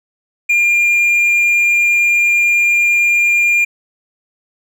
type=tone; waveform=triangle; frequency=2403 Hz; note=D7; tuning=39 cents sharp; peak=-8 dBFS; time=0.49-3.65 s; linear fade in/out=10 ms; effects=none